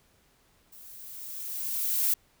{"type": "noise with level ramp", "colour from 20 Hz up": "violet", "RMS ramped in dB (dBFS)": [-50, -24], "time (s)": [0.72, 2.14], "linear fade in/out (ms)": 5, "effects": ["pink hiss -65 dBFS RMS until 2.4 s"]}